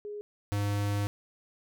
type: tone pair in turn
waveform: sine / square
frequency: 415.3 / 102.07 Hz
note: G#4 / G#2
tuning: 0 / -30 cents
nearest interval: 2 octaves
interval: 2430 cents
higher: first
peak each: -36 / -28 dBFS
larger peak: second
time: 0.05-0.21 / 0.52-1.07 s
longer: second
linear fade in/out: 0 ms
effects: none